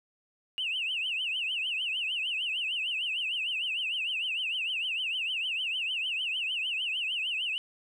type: tone with vibrato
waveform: sine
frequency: 2794 Hz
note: F7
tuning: in tune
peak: -28 dBFS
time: 0.58-7.58 s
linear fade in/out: 0 ms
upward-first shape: triangle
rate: 6.6 Hz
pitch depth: 210 cents each way
effects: tanh soft clip ceiling -24 dBFS + 11-bit